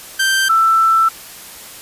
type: tone pair in turn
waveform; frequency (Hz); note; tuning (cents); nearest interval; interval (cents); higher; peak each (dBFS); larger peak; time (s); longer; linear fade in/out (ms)
sawtooth / sine; 1566 / 1329.5; G6 / E6; -2 / +14; minor third; 284; first; -9; neither; 0.19-0.49 / 0.49-1.09; second; 10
effects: white hiss -35 dBFS RMS until 1.81 s + resampled to 32000 Hz